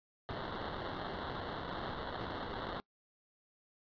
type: noise with sample-and-hold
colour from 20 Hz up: white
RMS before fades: -41 dBFS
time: 0.29-2.8 s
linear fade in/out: 0 ms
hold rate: 2450 Hz
effects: noise-tail reverb RT60 0.1 s tail -25 dB re dry + resampled to 11025 Hz